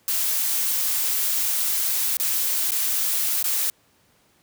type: noise with dropouts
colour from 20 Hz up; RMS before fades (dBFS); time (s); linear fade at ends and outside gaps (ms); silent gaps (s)
blue; -23; 0.08-3.7; 1; 2.17-2.199 / 2.708-2.718 / 3.427-3.441
effects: pink hiss -61 dBFS RMS until 4.42 s + high-pass 80 Hz 12 dB/octave